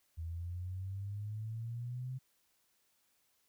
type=exponential sweep; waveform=sine; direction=up; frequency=80.9 to 131 Hz; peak=-38 dBFS; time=0.17-2.19 s; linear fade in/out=20 ms; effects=white hiss -75 dBFS RMS until 3.48 s